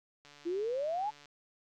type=click train; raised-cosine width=0.2 ms; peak=-38 dBFS; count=147; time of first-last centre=0.25-1.257 s; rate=145 Hz
type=exponential sweep; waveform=sine; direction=up; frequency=329.6 to 880 Hz; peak=-31 dBFS; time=0.45-1.11 s; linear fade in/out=20 ms
effects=none